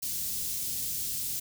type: band-stop noise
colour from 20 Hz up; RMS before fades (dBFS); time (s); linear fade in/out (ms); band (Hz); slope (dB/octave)
white; -33; 0.02-1.4; 10; 200 to 4900; 12
effects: none

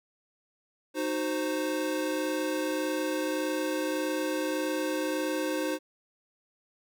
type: chord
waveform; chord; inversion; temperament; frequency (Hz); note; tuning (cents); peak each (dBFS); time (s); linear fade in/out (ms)
square; C diminished; first; equal with one note detuned; 308.3 / 370 / 523.3; Eb4 / Gb4 / C5; -16 / 0 / 0; -32 / -36 / -33; 0.94-5.79; 50
effects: none

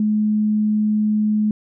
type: tone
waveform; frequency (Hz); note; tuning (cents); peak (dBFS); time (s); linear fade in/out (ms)
sine; 212.7; G#3; +42; -15; 0-1.51; 2
effects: none

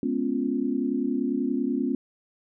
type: chord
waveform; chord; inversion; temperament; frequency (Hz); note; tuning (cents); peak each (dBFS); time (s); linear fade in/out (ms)
sine; C# dominant seventh; second; equal with one note detuned; 209.8 / 246.9 / 277.2 / 349.2; G#3 / B3 / C#4 / E#4; +18 / 0 / 0 / 0; -33 / -27 / -27 / -32; 0.03-1.95; 2
effects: none

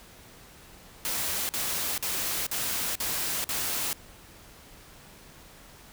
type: noise bursts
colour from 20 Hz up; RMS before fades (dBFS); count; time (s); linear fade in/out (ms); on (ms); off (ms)
white; -30; 6; 1.05-3.93; 0; 440; 48
effects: pink hiss -51 dBFS RMS until 5.92 s

